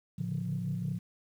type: tone cluster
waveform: sine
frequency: 112.4 / 142 / 147.7 / 176.2 Hz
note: A2 / C#3 / D3 / F3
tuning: +37 / +42 / +10 / +16 cents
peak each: -37 / -36 / -39 / -34 dBFS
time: 0.18-0.99 s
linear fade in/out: 10 ms
effects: tanh soft clip ceiling -24 dBFS + 10-bit